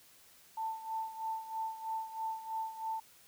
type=tone with tremolo; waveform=sine; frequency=889 Hz; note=A5; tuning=18 cents sharp; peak=-33 dBFS; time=0.57-3 s; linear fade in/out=5 ms; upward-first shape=sine; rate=3.1 Hz; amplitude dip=75%; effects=white hiss -61 dBFS RMS until 3.27 s